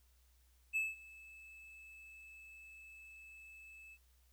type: tone with ADSR envelope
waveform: triangle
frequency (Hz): 2613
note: E7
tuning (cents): -16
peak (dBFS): -30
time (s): 0.73-3.98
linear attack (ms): 32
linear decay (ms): 190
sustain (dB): -22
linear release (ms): 51
effects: added 62 Hz sine -67 dBFS peak until 4.32 s + white hiss -75 dBFS RMS until 4.32 s